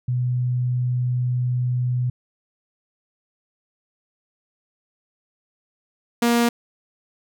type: tone pair in turn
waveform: sine / sawtooth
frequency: 124.4 / 236.3 Hz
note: B2 / A#3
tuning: +13 / +24 cents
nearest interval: major seventh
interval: 1111 cents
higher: second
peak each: -19 / -12 dBFS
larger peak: second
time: 0.08-2.1 / 6.22-6.49 s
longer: first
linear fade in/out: 5 ms
effects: none